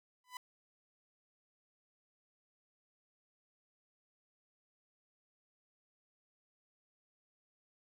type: tone with exponential growth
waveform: sawtooth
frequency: 999 Hz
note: B5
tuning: 20 cents sharp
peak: -36 dBFS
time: 0.24-0.37 s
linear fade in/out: 2 ms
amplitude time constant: 28 ms
effects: none

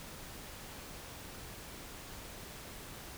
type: silence
effects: pink hiss -48 dBFS RMS until 3.17 s

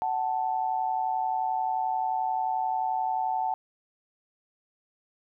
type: tone pair together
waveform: sine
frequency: 748.6 / 880 Hz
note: F#5 / A5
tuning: +20 / 0 cents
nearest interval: minor third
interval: 280 cents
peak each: -28 dBFS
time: 0.02-3.54 s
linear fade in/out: 0 ms
effects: none

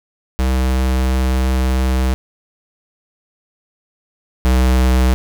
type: tone pair in turn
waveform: square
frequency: 64.5 / 63.65 Hz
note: C2 / C2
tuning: -24 / -47 cents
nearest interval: unison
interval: 23 cents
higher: first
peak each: -14 / -11 dBFS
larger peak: second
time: 0.39-2.14 / 4.45-5.14 s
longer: first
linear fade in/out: 0 ms
effects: none

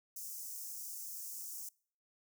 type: high-pass noise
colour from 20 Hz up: white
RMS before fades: -45 dBFS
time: 0.16-1.69 s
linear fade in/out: 5 ms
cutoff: 5500 Hz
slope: 48 dB/octave
effects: noise-tail reverb RT60 0.5 s tail -25 dB re dry

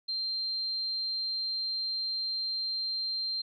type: tone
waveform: sine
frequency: 4160 Hz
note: C8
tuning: 11 cents flat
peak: -30 dBFS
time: 0.08-3.42 s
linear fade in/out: 10 ms
effects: none

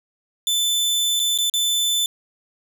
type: tone with dropouts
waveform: sawtooth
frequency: 3520 Hz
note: A7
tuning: in tune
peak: -15 dBFS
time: 0.47-2.06 s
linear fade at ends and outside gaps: 1 ms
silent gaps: 1.195-1.199 / 1.377-1.386 / 1.498-1.538 s
effects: none

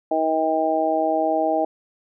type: harmonic tone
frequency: 159.1 Hz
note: D#3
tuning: 39 cents sharp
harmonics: 2 / 3 / 4 / 5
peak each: -25 / -28 / -21 / -23 dBFS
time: 0.11-1.65 s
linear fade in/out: 5 ms
effects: none

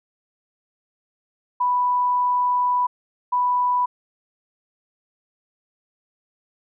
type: tone bursts at uneven times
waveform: sine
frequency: 988 Hz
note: B5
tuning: in tune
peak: -17 dBFS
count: 2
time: 1.6-2.87 / 3.32-3.86 s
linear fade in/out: 10 ms
effects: none

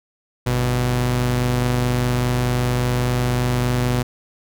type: tone pair together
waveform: sawtooth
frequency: 49.47 / 123.47 Hz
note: G1 / B2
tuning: +17 / 0 cents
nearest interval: octave + major third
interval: 1583 cents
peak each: -22 / -14 dBFS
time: 0.46-4.03 s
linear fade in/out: 10 ms
effects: none

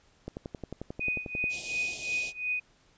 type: click train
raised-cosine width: 2 ms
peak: -23 dBFS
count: 14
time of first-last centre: 0.28-1.441 s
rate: 11.2 Hz
type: tone with tremolo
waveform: sine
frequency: 2489 Hz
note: D#7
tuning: in tune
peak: -26 dBFS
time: 1-2.6 s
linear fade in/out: 10 ms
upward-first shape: triangle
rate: 2.8 Hz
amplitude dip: 95%
type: band-stop noise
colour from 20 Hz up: white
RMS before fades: -37 dBFS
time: 1.49-2.33 s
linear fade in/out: 50 ms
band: 770 to 2500 Hz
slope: 48 dB/octave
effects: pink hiss -64 dBFS RMS until 2.97 s + resampled to 16000 Hz

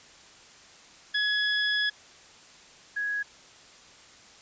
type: tone pair in turn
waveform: 25% pulse / sine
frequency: 1686 / 1664.7 Hz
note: G#6 / G#6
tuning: +26 / +4 cents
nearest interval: unison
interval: 22 cents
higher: first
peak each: -20 / -27 dBFS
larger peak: first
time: 1.14-1.9 / 2.96-3.23 s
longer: first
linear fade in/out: 10 ms
effects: white hiss -52 dBFS RMS until 4.41 s + resampled to 16000 Hz

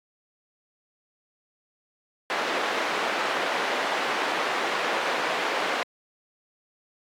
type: band-pass noise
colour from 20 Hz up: pink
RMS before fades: -27 dBFS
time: 2.3-5.83 s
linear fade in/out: 0 ms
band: 500 to 2600 Hz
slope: 12 dB/octave
effects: high-pass 200 Hz 12 dB/octave + AAC 64 kbps

